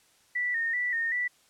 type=tone with vibrato; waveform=sine; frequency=1900 Hz; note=A#6; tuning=33 cents sharp; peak=-26 dBFS; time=0.35-1.28 s; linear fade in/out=10 ms; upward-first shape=square; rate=2.6 Hz; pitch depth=58 cents each way; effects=white hiss -63 dBFS RMS until 1.49 s + low-pass 10000 Hz 12 dB/octave